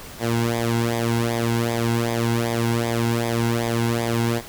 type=tone with flanger; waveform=sawtooth; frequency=116.54 Hz; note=A#2; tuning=in tune; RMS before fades=-22 dBFS; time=0.19-4.42 s; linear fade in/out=50 ms; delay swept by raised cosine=0.7 to 1.7 ms; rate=2.6 Hz; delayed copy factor=-0.8; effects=pink hiss -39 dBFS RMS until 4.48 s